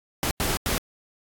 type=noise bursts at uneven times; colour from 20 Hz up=pink; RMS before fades=-25 dBFS; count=3; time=0.23-0.31 / 0.4-0.57 / 0.66-0.78 s; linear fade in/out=0 ms; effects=AAC 64 kbps